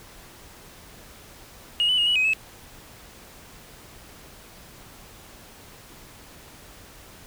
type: tone with pitch steps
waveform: sine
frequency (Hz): 2873 / 2993 / 2864 / 2937 / 2525 / 2592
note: F7 / F#7 / F7 / F#7 / D#7 / E7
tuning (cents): +48 / +19 / +43 / -13 / +25 / -30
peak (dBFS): -17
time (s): 1.8-2.334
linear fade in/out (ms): 0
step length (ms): 89
effects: tanh soft clip ceiling -15 dBFS + pink hiss -47 dBFS RMS until 7.26 s